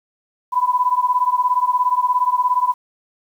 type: beating tone pair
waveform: sine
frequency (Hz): 989 / 1006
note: B5 / B5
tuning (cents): +2 / +32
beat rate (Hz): 17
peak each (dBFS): -17 / -18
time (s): 0.52-2.74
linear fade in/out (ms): 20
effects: 8-bit